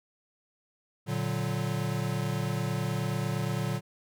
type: chord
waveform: square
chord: Bb augmented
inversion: none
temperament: equal with one note detuned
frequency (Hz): 116.54 / 145.57 / 185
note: Bb2 / D3 / F#3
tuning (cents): 0 / -15 / 0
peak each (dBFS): -33 / -33 / -35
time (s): 1.06-3.81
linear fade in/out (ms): 50
effects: none